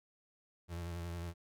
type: tone with vibrato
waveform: 35% pulse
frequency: 85.6 Hz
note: F2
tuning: 34 cents flat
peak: -38 dBFS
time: 0.68-1.34 s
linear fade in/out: 50 ms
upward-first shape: sine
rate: 11 Hz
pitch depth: 37 cents each way
effects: none